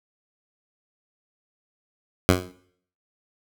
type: tone with exponential decay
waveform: 10% pulse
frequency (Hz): 90.9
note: F#2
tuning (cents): -30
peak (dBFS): -3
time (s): 2.29-2.52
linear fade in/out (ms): 0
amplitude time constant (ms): 49
effects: noise-tail reverb RT60 0.6 s tail -17 dB re dry